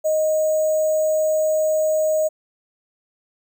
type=tone with sample-and-hold; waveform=sine; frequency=622.3 Hz; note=D#5; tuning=in tune; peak=-16 dBFS; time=0.04-2.29 s; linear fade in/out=20 ms; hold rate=7350 Hz; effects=none